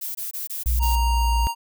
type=noise bursts; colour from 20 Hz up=violet; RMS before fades=-30 dBFS; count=6; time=0.01-0.96 s; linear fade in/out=10 ms; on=140 ms; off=22 ms
type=tone with pitch glide; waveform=sine; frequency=60.1 to 58.49 Hz; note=B1 to A#1; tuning=-46 to +7 cents; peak=-18 dBFS; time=0.66-1.47 s; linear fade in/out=0 ms; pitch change=-47 cents; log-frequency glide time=1.15-1.33 s
type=tone; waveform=square; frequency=932.3 Hz; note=A#5; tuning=in tune; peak=-24 dBFS; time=0.79-1.55 s; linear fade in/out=50 ms
effects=none